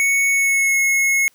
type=tone with pitch glide; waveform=square; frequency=2217 to 2175 Hz; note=C#7 to C#7; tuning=0 to -33 cents; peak=-15 dBFS; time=0-1.28 s; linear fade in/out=0 ms; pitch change=-33 cents; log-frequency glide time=0.3-0.77 s; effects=white hiss -58 dBFS RMS until 1.34 s